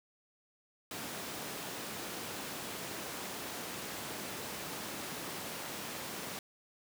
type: high-pass noise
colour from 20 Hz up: pink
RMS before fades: -42 dBFS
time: 0.91-6.39 s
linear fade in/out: 2 ms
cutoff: 180 Hz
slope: 12 dB/octave
effects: none